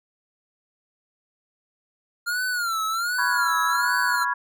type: tone with vibrato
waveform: square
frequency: 1396.9 Hz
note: F6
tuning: in tune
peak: -24 dBFS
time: 2.26-4.25 s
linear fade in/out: 20 ms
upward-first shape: sine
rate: 1.3 Hz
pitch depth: 130 cents each way
type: chord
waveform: sine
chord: C# dominant seventh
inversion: third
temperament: equal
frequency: 987.8 / 1108.7 / 1396.9 / 1661.2 Hz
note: B5 / C#6 / E#6 / G#6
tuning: 0 / 0 / 0 / 0 cents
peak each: -25 / -30 / -31 / -26 dBFS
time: 3.18-4.34 s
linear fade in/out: 10 ms
effects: none